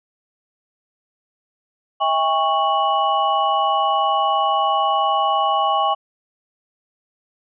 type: tone cluster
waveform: sine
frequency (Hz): 644 / 805 / 1108 / 2946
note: E5 / G5 / C#6 / F#7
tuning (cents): -41 / +46 / -1 / -8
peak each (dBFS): -24 / -19 / -19 / -28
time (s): 2-5.95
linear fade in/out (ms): 20
effects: none